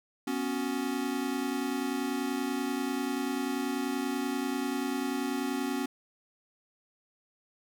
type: chord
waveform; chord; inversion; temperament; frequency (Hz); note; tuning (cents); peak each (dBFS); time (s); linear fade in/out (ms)
square; B suspended second; none; equal; 246.9 / 277.2 / 370; B3 / C#4 / F#4; 0 / 0 / 0; -35 / -33 / -38; 0.27-5.86; 5
effects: none